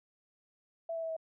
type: tone with pitch steps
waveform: sine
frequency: 663 / 656.9 / 650.9 / 644.9 Hz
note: E5 / E5 / E5 / E5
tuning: +10 / -6 / -22 / -38 cents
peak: -34 dBFS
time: 0.89-1.166 s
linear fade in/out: 5 ms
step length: 69 ms
effects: none